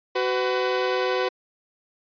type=tone pair together; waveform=sawtooth; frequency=374.4 / 502.8 Hz; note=F#4 / B4; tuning=+20 / +31 cents; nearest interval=perfect fourth; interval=511 cents; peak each=-21 / -20 dBFS; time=0.15-1.29 s; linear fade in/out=10 ms; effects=resampled to 11025 Hz